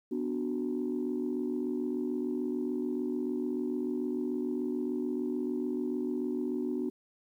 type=chord; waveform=sine; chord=B minor; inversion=none; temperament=equal; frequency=246.9 / 293.7 / 370 Hz; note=B3 / D4 / F#4; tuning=0 / 0 / 0 cents; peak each=-33 / -34 / -34 dBFS; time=0.11-6.9 s; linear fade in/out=10 ms; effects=tanh soft clip ceiling -23 dBFS + 11-bit